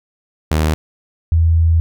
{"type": "tone pair in turn", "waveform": ["sawtooth", "sine"], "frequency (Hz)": [77.78, 82.27], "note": ["D#2", "E2"], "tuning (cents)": [0, -3], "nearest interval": "minor second", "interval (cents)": 97, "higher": "second", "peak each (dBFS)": -9, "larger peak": "neither", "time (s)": [[0.51, 0.74], [1.32, 1.8]], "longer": "second", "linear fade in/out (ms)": 0, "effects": []}